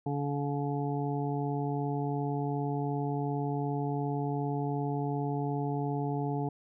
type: harmonic tone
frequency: 142.7 Hz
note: D3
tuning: 49 cents flat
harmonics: 1 / 2 / 3 / 5 / 6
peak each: -32 / -35 / -37 / -39 / -40 dBFS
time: 0.06-6.49 s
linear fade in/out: 5 ms
effects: none